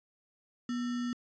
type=tone with sample-and-hold; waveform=sine; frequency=243 Hz; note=B3; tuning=28 cents flat; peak=-31 dBFS; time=0.69-1.13 s; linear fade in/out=2 ms; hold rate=1575 Hz; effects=resampled to 16000 Hz